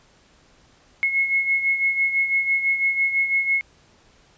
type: beating tone pair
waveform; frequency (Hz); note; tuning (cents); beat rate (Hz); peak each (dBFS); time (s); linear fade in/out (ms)
sine; 2174 / 2180; C#7 / C#7; -34 / -29; 6; -19 / -26; 1.03-3.61; 0
effects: pink hiss -56 dBFS RMS until 4.37 s + resampled to 16000 Hz